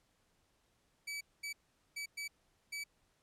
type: tone bursts at uneven times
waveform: sawtooth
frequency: 2293 Hz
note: D7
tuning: 42 cents flat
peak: -36 dBFS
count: 5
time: 1.07-1.21 / 1.43-1.53 / 1.96-2.06 / 2.17-2.28 / 2.72-2.84 s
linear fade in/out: 10 ms
effects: pink hiss -75 dBFS RMS until 3.22 s + low-pass 11000 Hz 12 dB/octave